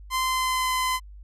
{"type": "tone with pitch glide", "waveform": "sawtooth", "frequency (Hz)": [1036, 1022.9], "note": ["C6", "C6"], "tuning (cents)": [-17, -39], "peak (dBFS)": -19, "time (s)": [0.1, 1], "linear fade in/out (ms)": 50, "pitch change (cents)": -22, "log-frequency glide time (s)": [0.23, 0.71], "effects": ["added 50 Hz sine -41 dBFS peak until 1.23 s", "resampled to 32000 Hz"]}